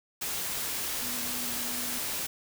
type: tone in noise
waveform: sine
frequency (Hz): 244.6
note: B3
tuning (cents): -16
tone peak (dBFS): -42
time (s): 1.01-1.99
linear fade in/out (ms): 10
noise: white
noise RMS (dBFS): -33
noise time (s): 0.21-2.27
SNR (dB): -12
effects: none